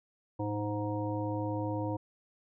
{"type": "harmonic tone with a mistuned harmonic", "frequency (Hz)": 104, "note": "G#2", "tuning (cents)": 3, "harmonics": [1, 3, 5, 7, 9], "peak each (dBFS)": [-35, -35, -38, -44, -40], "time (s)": [0.39, 1.97], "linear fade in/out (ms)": 10, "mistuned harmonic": 1, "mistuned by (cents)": 66, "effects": []}